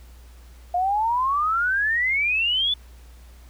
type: exponential sweep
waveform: sine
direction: up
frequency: 698.5 to 3508 Hz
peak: -19 dBFS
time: 0.74-2.74 s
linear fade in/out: 5 ms
effects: added 60 Hz sine -43 dBFS peak until 3.49 s + pink hiss -55 dBFS RMS until 3.49 s